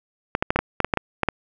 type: clicks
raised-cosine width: 0.5 ms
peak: -4 dBFS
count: 11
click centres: 0.351 / 0.425 / 0.505 / 0.56 / 0.59 / 0.803 / 0.846 / 0.938 / 0.973 / 1.233 / 1.287 s
effects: none